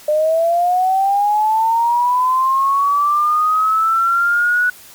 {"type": "linear sweep", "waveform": "sine", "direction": "up", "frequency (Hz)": [599, 1480], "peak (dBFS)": -12, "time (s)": [0.08, 4.7], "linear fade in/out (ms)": 5, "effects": ["white hiss -41 dBFS RMS until 4.94 s", "Opus 48 kbps"]}